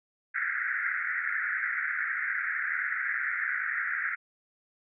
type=band-pass noise; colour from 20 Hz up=pink; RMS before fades=-31 dBFS; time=0.34-4.16 s; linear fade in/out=20 ms; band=1400 to 2100 Hz; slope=96 dB/octave; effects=none